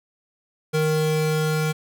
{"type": "tone pair together", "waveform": "square", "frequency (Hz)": [155.26, 466.2], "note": ["D#3", "A#4"], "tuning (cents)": [-3, 0], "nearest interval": "octave + perfect fifth", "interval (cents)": 1903, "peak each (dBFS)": [-22, -25], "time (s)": [0.73, 1.73], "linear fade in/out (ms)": 20, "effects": []}